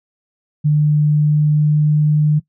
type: tone with pitch glide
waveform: sine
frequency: 149.8 to 150.93 Hz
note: D3 to D3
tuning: +35 to +48 cents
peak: -10 dBFS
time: 0.64-2.4 s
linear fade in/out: 20 ms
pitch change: +13 cents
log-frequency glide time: 0.93-2.08 s
effects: noise-tail reverb RT60 0.1 s tail -19 dB re dry